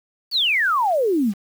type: exponential sweep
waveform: sine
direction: down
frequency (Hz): 4699 to 185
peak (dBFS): -16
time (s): 0.31-1.34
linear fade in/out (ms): 50
effects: 7-bit